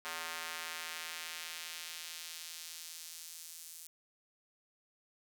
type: tone with high-pass filter sweep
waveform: square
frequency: 82.41 Hz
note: E2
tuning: in tune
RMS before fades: -45 dBFS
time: 0.05-3.87 s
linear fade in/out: 0 ms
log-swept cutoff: 1200 to 7900 Hz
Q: 0.85
effects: none